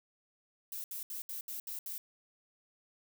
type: noise bursts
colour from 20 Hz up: violet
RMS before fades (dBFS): -41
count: 7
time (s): 0.72-1.98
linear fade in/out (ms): 2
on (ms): 120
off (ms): 70
effects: none